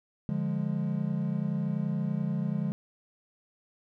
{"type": "chord", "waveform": "triangle", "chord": "D diminished", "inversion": "none", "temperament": "equal with one note detuned", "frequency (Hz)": [146.83, 175.93, 207.7], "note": ["D3", "F3", "Ab3"], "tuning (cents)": [0, 13, 0], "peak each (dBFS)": -30, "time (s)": [0.29, 2.72], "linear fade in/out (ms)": 0, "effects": []}